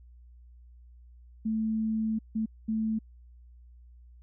sine tone bursts at uneven times, 220 Hz, A3, in tune, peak -26 dBFS, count 3, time 1.45-2.19 / 2.35-2.46 / 2.68-2.99 s, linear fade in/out 10 ms, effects added 60 Hz sine -50 dBFS peak until 4.22 s

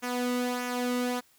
sawtooth tone with flanger, 246.9 Hz, B3, in tune, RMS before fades -30 dBFS, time 0.02-1.21 s, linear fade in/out 20 ms, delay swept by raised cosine 0.23 to 1.23 ms, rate 1.6 Hz, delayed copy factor -0.55, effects white hiss -63 dBFS RMS until 1.38 s

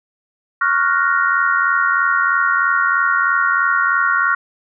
sine chord, Gb major seventh, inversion second, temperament equal, 1108.7 / 1396.9 / 1480 / 1864.7 Hz, Db6 / F6 / Gb6 / Bb6, 0 / 0 / 0 / 0 cents, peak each -19 / -16 / -20 / -22 dBFS, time 0.61-4.35 s, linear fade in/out 5 ms, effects none

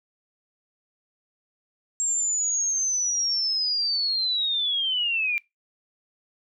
sine linear sweep, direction down, 7500 to 2354 Hz, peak -22 dBFS, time 2-5.38 s, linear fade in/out 0 ms, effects noise-tail reverb RT60 0.2 s tail -24 dB re dry

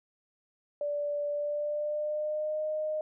sine tone with pitch glide, 583 to 616.2 Hz, D5 to D#5, -13 to -17 cents, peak -29 dBFS, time 0.81-3.01 s, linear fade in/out 2 ms, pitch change +96 cents, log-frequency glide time 1.29-2.63 s, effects none

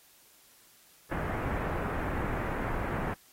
pink low-pass noise, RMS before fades -33 dBFS, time 1.11-3.14 s, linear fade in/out 5 ms, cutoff 1900 Hz, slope 24 dB/octave, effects white hiss -60 dBFS RMS until 3.32 s + AAC 48 kbps

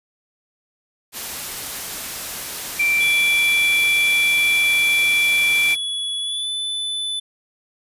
white noise, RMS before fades -29 dBFS, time 1.12-5.77 s, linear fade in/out 50 ms
sine tone, 2349 Hz, D7, in tune, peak -15 dBFS, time 2.79-5.75 s, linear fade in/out 10 ms
square tone with pitch glide, 3390 to 3501 Hz, G#7 to A7, +35 to -9 cents, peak -23 dBFS, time 3-7.2 s, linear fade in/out 10 ms, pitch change +56 cents, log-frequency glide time 6.2-6.49 s
effects resampled to 32000 Hz

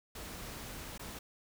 pink noise with dropouts, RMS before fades -45 dBFS, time 0.15-1.19 s, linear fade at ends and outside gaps 5 ms, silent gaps 0.979-0.994 s, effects none

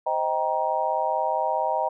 sine chord, C minor seventh, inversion none, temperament just, 523.3 / 627.9 / 784.9 / 941.9 Hz, C5 / Eb5 / G5 / Bb5, 0 / +16 / +2 / +18 cents, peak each -31 / -27 / -27 / -26 dBFS, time 0.06-1.89 s, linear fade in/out 10 ms, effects none

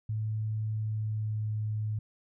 sine tone with pitch glide, 108.6 to 107.41 Hz, A2 to A2, -22 to -41 cents, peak -29 dBFS, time 0.09-1.99 s, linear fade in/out 5 ms, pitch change -19 cents, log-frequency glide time 0.71-1.51 s, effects none

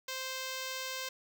5% pulse tone, 522 Hz, C5, 4 cents flat, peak -25 dBFS, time 0.08-1.09 s, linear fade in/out 5 ms, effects none

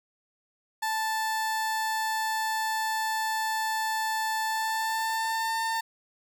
30% pulse tone with pitch glide, 880 to 901.6 Hz, A5 to A5, 0 to +42 cents, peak -24 dBFS, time 0.82-5.81 s, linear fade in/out 10 ms, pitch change +42 cents, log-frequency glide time 4.45-5.61 s, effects none

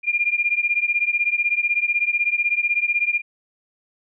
sine beating tone pair, 2400 / 2416 Hz, D7 / D7, +37 / +48 cents, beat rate 16 Hz, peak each -21 dBFS, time 0.03-3.22 s, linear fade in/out 50 ms, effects none

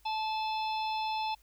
harmonic tone with a mistuned harmonic, 872 Hz, A5, 16 cents flat, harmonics 1 / 3 / 4 / 5 / 6, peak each -31 / -41 / -43 / -45 / -47 dBFS, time 0.05-1.35 s, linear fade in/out 10 ms, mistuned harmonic 5, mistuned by -97 cents, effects added 50 Hz sine -62 dBFS peak until 1.42 s + white hiss -67 dBFS RMS until 1.42 s

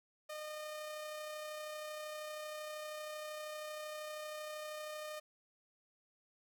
sawtooth tone with amplitude modulation, 610 Hz, D#5, 34 cents flat, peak -38 dBFS, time 0.29-5.2 s, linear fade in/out 10 ms, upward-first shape sine, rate 32.8 Hz, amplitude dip 25%, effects none

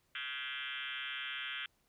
sine tone with frequency modulation, 2363 Hz, D7, 10 cents sharp, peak -38 dBFS, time 0.15-1.66 s, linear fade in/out 2 ms, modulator 136 Hz, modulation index 7.3, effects pink hiss -75 dBFS RMS until 1.88 s

